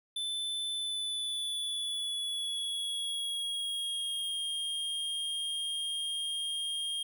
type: tone with pitch glide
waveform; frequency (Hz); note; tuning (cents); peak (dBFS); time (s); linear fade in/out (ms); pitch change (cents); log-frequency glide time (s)
square; 3520 to 3228; A7 to G#7; 0 to -50; -33; 0.16-7.03; 5; -150; 0.73-4.42
effects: none